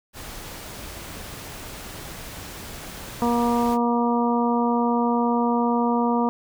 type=noise; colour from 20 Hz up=pink; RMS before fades=-37 dBFS; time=0.13-3.78 s; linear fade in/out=50 ms
type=harmonic tone; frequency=237.7 Hz; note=A#3; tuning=34 cents sharp; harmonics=1 / 2 / 3 / 4 / 5; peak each=-21 / -26 / -28 / -25 / -31 dBFS; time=3.22-6.29 s; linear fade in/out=0 ms
effects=none